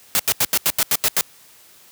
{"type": "noise bursts", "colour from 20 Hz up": "white", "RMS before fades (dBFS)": -17, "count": 9, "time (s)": [0.15, 1.21], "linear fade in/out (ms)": 0, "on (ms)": 44, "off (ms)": 83, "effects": ["white hiss -49 dBFS RMS until 1.91 s", "high-pass 60 Hz 12 dB/octave"]}